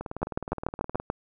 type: two click trains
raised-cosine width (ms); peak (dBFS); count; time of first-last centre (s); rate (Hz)
1; -20 / -12; 20 / 7; 0.01-1 / 0.23-1.101; 19.2 / 6.89
effects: none